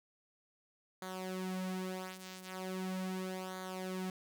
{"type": "tone with flanger", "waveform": "sawtooth", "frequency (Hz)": 186.3, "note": "F#3", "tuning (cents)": 12, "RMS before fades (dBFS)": -41, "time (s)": [1.02, 4.1], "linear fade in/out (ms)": 2, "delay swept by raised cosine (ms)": [0.37, 5.47], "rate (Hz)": 0.39, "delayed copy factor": -0.7, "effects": []}